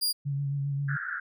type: tone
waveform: sawtooth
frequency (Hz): 4822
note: D8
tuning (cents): +45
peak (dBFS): -22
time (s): 0.01-0.13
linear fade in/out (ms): 20
type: tone with vibrato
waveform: sine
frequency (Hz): 140.5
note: C#3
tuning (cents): +24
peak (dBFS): -27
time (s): 0.25-0.97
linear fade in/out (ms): 20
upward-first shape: sine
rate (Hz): 7.5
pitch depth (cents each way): 27
type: band-pass noise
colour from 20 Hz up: pink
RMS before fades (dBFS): -34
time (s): 0.88-1.2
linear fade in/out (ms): 10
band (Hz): 1400 to 1700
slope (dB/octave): 96
effects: none